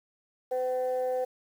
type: tone pair together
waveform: sine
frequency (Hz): 509 / 762.6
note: C5 / G5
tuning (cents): -48 / -48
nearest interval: perfect fifth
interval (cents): 700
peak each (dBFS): -26 / -33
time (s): 0.51-1.25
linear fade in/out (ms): 10
effects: tanh soft clip ceiling -22 dBFS + 9-bit